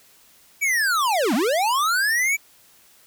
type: linear two-way sweep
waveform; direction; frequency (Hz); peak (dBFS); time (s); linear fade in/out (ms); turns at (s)
square; down then up; 2328 to 196.9 to 2328; -19; 0.61-2.37; 20; 1.34
effects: white hiss -54 dBFS RMS until 3.06 s